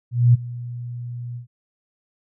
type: tone with ADSR envelope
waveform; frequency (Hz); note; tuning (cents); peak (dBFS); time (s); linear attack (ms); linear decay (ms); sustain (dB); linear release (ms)
sine; 120.9; B2; -36; -8; 0.11-1.47; 230; 18; -20; 110
effects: none